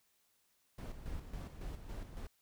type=noise with tremolo; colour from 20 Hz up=brown; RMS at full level=-43 dBFS; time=0.78-2.27 s; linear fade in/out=5 ms; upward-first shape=square; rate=3.6 Hz; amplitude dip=55%; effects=white hiss -75 dBFS RMS until 2.41 s